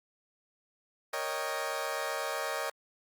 20% pulse chord, Eb dominant seventh, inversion second, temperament equal, 466.2 / 554.4 / 622.3 / 784 Hz, Bb4 / Db5 / Eb5 / G5, 0 / 0 / 0 / 0 cents, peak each -35 / -32 / -32 / -35 dBFS, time 1.13-2.7 s, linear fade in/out 5 ms, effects Opus 48 kbps

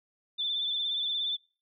sine tone with vibrato, 3527 Hz, A7, 3 cents sharp, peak -28 dBFS, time 0.38-1.37 s, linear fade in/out 20 ms, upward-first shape sine, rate 17 Hz, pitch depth 38 cents each way, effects noise-tail reverb RT60 0.4 s tail -25 dB re dry

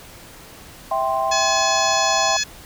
sine chord, C major, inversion first, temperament just, 654.1 / 784.9 / 1046.5 Hz, E5 / G5 / C6, -14 / +2 / 0 cents, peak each -23 / -22 / -23 dBFS, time 0.91-2.37 s, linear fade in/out 5 ms
harmonic tone, 850 Hz, G#5, 40 cents sharp, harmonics 2 / 3 / 4 / 5 / 6 / 7 / 8, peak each -27 / -27 / -27 / -27 / -27 / -27 / -27 dBFS, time 1.31-2.44 s, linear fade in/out 10 ms
effects pink hiss -42 dBFS RMS until 2.65 s

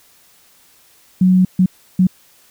sine tone bursts at uneven times, 184.6 Hz, F#3, 4 cents flat, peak -8 dBFS, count 3, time 1.21-1.45 / 1.59-1.66 / 1.99-2.07 s, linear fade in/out 5 ms, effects white hiss -51 dBFS RMS until 2.5 s

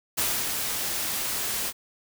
white noise with ADSR envelope, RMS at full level -25 dBFS, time 0.17-1.73 s, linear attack 16 ms, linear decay 270 ms, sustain -4 dB, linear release 50 ms, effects none

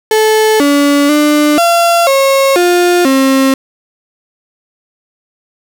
35% pulse tone with pitch steps, 434.8 / 285.9 / 297.8 / 684 / 544 / 353.2 / 267.9 Hz, A4 / D4 / D4 / F5 / C#5 / F4 / C4, -21 / -46 / +24 / -36 / -33 / +20 / +41 cents, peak -5 dBFS, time 0.11-3.54 s, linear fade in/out 2 ms, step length 490 ms, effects none

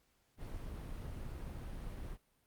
brown noise, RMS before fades -44 dBFS, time 0.37-2.18 s, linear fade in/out 50 ms, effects pink hiss -75 dBFS RMS until 2.46 s + Opus 48 kbps

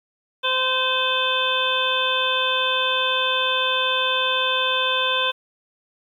harmonic tone with a mistuned harmonic, 516 Hz, C5, 24 cents flat, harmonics 1 / 2 / 3 / 5 / 6 / 7, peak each -27 / -25 / -27 / -26 / -27 / -24 dBFS, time 0.43-5.32 s, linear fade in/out 20 ms, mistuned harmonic 7, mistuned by -38 cents, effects 9-bit

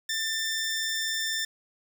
15% pulse tone, 1784 Hz, A6, 23 cents sharp, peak -21 dBFS, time 0.09-1.45 s, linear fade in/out 5 ms, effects none

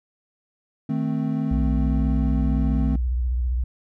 triangle chord, A diminished, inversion second, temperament equal, 155.56 / 220 / 261.6 Hz, Eb3 / A3 / C4, 0 / 0 / 0 cents, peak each -24 dBFS, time 0.89-2.96 s, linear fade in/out 5 ms
sine tone with vibrato, 61.5 Hz, B1, 7 cents flat, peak -20 dBFS, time 1.51-3.64 s, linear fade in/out 5 ms, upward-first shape sine, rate 15 Hz, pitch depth 110 cents each way
effects none

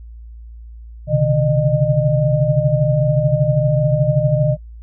sine tone cluster, 127.6 / 139.5 / 152.7 / 609 Hz, C3 / C#3 / D#3 / D#5, -43 / +11 / -32 / -37 cents, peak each -18 dBFS, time 1.07-4.57 s, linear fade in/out 50 ms, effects noise-tail reverb RT60 0.1 s tail -20 dB re dry + added 57 Hz sine -33 dBFS peak until 4.82 s

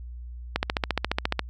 click train, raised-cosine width 0.3 ms, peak -7 dBFS, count 13, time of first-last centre 0.56-1.393 s, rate 14.4 Hz, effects added 60 Hz sine -36 dBFS peak until 1.49 s

